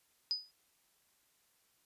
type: tone with exponential decay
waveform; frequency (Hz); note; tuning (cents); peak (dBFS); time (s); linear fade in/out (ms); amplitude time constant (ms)
sine; 4978; D#8; 0; -28; 0.31-0.51; 0; 43
effects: white hiss -73 dBFS RMS until 1.85 s + resampled to 32000 Hz